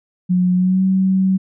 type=tone with pitch glide; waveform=sine; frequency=181 to 189.56 Hz; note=F#3 to F#3; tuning=-38 to +42 cents; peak=-12 dBFS; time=0.29-1.38 s; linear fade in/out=20 ms; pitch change=+80 cents; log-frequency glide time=0.55-0.83 s; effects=none